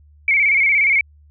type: tone with vibrato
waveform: sine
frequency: 2229 Hz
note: C#7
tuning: 9 cents sharp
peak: -12 dBFS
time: 0.28-1.01 s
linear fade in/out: 2 ms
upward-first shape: square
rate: 17 Hz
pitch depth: 57 cents each way
effects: added 74 Hz sine -46 dBFS peak until 1.3 s